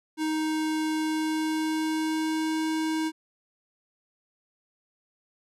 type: tone with pitch glide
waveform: square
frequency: 312.7 to 316.5 Hz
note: D#4 to D#4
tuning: +9 to +30 cents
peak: -26 dBFS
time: 0.17-3.12 s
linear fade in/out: 50 ms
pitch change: +21 cents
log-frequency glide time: 0.96-2.68 s
effects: low-pass 11000 Hz 12 dB/octave